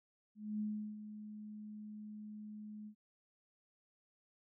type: tone with ADSR envelope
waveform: sine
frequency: 211.8 Hz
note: G#3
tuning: 34 cents sharp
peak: -35 dBFS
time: 0.35-2.95 s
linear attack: 250 ms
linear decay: 360 ms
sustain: -11 dB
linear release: 83 ms
effects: none